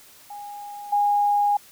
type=tone with level steps; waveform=sine; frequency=820 Hz; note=G#5; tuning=22 cents flat; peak=-34 / -17 dBFS; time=0.3-1.57 s; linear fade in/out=5 ms; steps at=0.92 s; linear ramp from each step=10 ms; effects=white hiss -50 dBFS RMS until 1.71 s